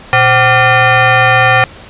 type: tone with frequency modulation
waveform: sine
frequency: 523.3 Hz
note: C5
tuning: in tune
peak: -5 dBFS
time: 0.13-1.64 s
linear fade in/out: 0 ms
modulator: 642 Hz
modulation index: 3.1
effects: pink hiss -34 dBFS RMS until 1.89 s + resampled to 8000 Hz